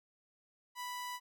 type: tone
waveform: sawtooth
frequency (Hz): 987.8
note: B5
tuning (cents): 0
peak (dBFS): -36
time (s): 0.75-1.2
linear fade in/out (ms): 50
effects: none